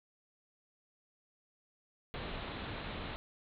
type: low-pass noise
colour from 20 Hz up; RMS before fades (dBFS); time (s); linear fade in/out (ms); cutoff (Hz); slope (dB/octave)
pink; -42; 2.14-3.16; 0; 4100; 96
effects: none